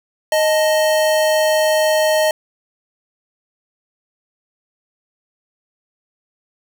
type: tone pair together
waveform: square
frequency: 622 / 879.6 Hz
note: D#5 / A5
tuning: -1 / -1 cents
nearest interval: tritone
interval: 600 cents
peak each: -14 / -23 dBFS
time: 0.32-2.31 s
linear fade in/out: 2 ms
effects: none